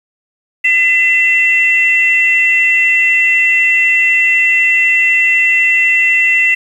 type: tone pair together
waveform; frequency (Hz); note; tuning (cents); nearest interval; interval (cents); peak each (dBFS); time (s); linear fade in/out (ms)
sine; 2020 / 2696; B6 / E7; +39 / +38; perfect fourth; 499; -10 / -10; 0.64-6.55; 10
effects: tanh soft clip ceiling 0 dBFS + 7-bit